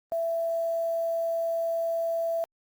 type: tone with quantisation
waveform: sine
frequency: 665 Hz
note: E5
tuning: 15 cents sharp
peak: -25 dBFS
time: 0.12-2.44 s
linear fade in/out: 0 ms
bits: 8
effects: Opus 24 kbps